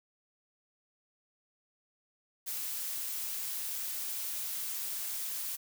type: noise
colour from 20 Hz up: blue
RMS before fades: -37 dBFS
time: 2.46-5.57 s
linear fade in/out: 20 ms
effects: none